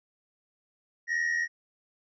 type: tone pair together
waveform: triangle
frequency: 1809.6 / 1892 Hz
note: A6 / A#6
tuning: +48 / +25 cents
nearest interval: minor second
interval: 77 cents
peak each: -31 / -25 dBFS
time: 1.07-1.48 s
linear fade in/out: 50 ms
effects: resampled to 16000 Hz